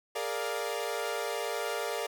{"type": "chord", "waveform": "sawtooth", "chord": "Bb dominant seventh", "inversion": "third", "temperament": "equal", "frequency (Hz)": [415.3, 466.2, 587.3, 698.5], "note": ["Ab4", "Bb4", "D5", "F5"], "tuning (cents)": [0, 0, 0, 0], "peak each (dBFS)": [-34, -32, -33, -35], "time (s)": [0.15, 2.07], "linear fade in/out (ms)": 10, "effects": []}